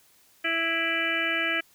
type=harmonic tone with a mistuned harmonic; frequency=330 Hz; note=E4; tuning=2 cents sharp; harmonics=1 / 2 / 4 / 5 / 6 / 7 / 8 / 9; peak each=-35 / -35 / -35 / -30 / -31 / -29 / -39 / -33 dBFS; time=0.44-1.61 s; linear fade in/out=10 ms; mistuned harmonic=7; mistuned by=+31 cents; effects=white hiss -60 dBFS RMS until 1.74 s